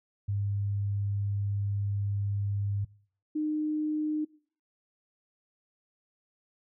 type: tone pair in turn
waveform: sine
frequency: 100.9 / 305.5 Hz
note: G#2 / D#4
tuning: -49 / -32 cents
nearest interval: octave + perfect fifth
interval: 1917 cents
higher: second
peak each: -27 dBFS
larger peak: neither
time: 0.28-2.85 / 3.35-4.25 s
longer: first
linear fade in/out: 10 ms
effects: noise-tail reverb RT60 0.5 s tail -22 dB re dry